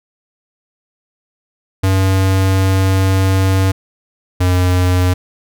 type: tone pair in turn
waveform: square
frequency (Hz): 95.4 / 90.64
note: G2 / F#2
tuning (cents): -47 / -35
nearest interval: minor second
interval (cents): 88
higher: first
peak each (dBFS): -11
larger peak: neither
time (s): 1.83-3.72 / 4.4-5.14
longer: first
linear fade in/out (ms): 10
effects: none